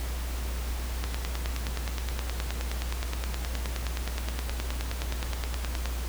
click train, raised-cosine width 0.2 ms, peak -15 dBFS, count 47, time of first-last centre 1.04-5.857 s, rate 9.55 Hz, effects added 60 Hz sine -30 dBFS peak until 6.08 s + pink hiss -40 dBFS RMS until 6.08 s

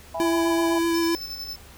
sine chord, E major, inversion none, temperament just, 659.3 / 824.1 / 988.9 Hz, E5 / G#5 / B5, 0 / -14 / +2 cents, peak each -29 / -33 / -33 dBFS, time 0.14-0.79 s, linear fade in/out 10 ms
square tone with vibrato, 334.9 Hz, E4, 27 cents sharp, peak -21 dBFS, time 0.2-1.15 s, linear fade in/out 0 ms, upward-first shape sine, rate 7.9 Hz, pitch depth 12 cents each way
square tone with tremolo, 5274 Hz, E8, in tune, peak -31 dBFS, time 0.94-1.56 s, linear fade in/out 5 ms, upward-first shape square, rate 11 Hz, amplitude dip 40%
effects added 74 Hz sine -48 dBFS peak until 1.77 s + pink hiss -48 dBFS RMS until 1.77 s

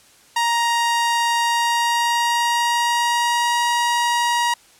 sawtooth tone with pitch glide, 938 to 951.6 Hz, A#5 to A#5, +11 to +35 cents, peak -13 dBFS, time 0.36-4.54 s, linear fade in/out 5 ms, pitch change +24 cents, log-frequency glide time 1.37-3.57 s, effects white hiss -51 dBFS RMS until 4.79 s + low-pass 10000 Hz 12 dB/octave

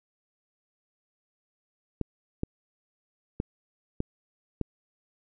clicks, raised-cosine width 3 ms, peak -15 dBFS, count 5, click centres 2.013 / 2.434 / 3.401 / 4.004 / 4.613 s, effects none

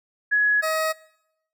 sine / 20% pulse tone pair in turn, 1682 / 634.1 Hz, G#6 / D#5, +22 / +33 cents, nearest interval octave + perfect fourth, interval 1689 cents, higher first, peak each -16 / -17 dBFS, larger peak first, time 0.31-0.62 / 0.62-0.93 s, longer neither, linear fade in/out 20 ms, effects noise-tail reverb RT60 0.8 s tail -21 dB re dry

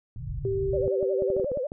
white low-pass noise, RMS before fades -33 dBFS, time 0.16-0.88 s, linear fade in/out 2 ms, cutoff 150 Hz, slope 96 dB/octave
sine tone with pitch glide, 389.9 to 387.7 Hz, G4 to G4, -9 to -19 cents, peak -25 dBFS, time 0.45-1.44 s, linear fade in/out 2 ms, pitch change -10 cents, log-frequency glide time 0.76-1.02 s
sine tone with vibrato, 541 Hz, C#5, 42 cents flat, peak -26 dBFS, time 0.73-1.67 s, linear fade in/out 5 ms, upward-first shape sine, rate 11 Hz, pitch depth 170 cents each way
clicks, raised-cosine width 2 ms, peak -22 dBFS, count 10, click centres 0.879 / 1.028 / 1.222 / 1.302 / 1.366 / 1.398 / 1.445 / 1.517 / 1.573 / 1.719 s
effects none

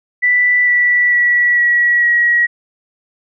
sine tone with pitch steps, 1975.5 / 1958.5 / 1941.6 / 1924.8 / 1908.2 Hz, B6 / B6 / B6 / B6 / A#6, 0 / -15 / -30 / -45 / +40 cents, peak -9 dBFS, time 0.22-2.47 s, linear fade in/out 20 ms, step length 450 ms, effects none

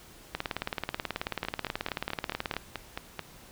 two click trains, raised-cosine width 0.3 ms, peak -14 / -17 dBFS, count 42 / 9, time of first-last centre 0.35-2.566 / 1.45-3.193 s, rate 18.5 / 4.59 Hz, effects pink hiss -52 dBFS RMS until 3.51 s

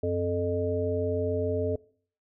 harmonic tone with a mistuned harmonic, 87.31 Hz, F2, in tune, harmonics 1 / 3 / 5 / 7, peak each -31 / -34 / -28 / -32 dBFS, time 0.03-1.76 s, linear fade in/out 5 ms, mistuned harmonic 1, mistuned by +120 cents, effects noise-tail reverb RT60 0.5 s tail -22 dB re dry

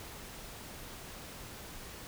silence, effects pink hiss -47 dBFS RMS until 2.07 s

